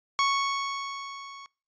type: tone with level ramp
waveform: sawtooth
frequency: 1108 Hz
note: C#6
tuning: 1 cent flat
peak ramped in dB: -17 to -39 dBFS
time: 0.19-1.46 s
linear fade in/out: 0 ms
effects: noise-tail reverb RT60 0.4 s tail -26 dB re dry + resampled to 16000 Hz